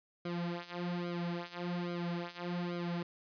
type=tone with flanger; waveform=sawtooth; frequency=174.3 Hz; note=F3; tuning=3 cents flat; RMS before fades=-38 dBFS; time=0.25-3.03 s; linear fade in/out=5 ms; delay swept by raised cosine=1.1 to 5.7 ms; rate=1.2 Hz; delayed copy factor=-0.95; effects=resampled to 11025 Hz